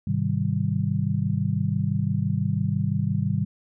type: chord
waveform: sine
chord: Ab major seventh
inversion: none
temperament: just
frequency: 103.83 / 129.78 / 155.74 / 194.67 Hz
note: Ab2 / C3 / Eb3 / G3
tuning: 0 / -14 / +2 / -12 cents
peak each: -27 dBFS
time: 0.07-3.45 s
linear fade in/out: 5 ms
effects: none